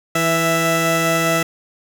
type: tone pair together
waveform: 15% pulse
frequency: 164.01 / 661 Hz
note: E3 / E5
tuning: -8 / +5 cents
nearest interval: 2 octaves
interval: 2413 cents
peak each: -13 / -11 dBFS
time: 0.15-1.43 s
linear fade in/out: 5 ms
effects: none